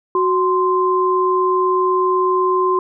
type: tone pair together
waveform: sine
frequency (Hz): 370 / 1042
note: F#4 / C6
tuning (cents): 0 / -7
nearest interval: octave + tritone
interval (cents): 1793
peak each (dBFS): -16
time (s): 0.15-2.79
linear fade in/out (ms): 2
effects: none